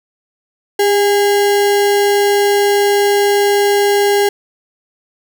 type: tone with sample-and-hold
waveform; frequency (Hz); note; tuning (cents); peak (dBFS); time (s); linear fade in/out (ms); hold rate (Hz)
sine; 404.2; G#4; -47; -9; 0.79-4.29; 5; 1225
effects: none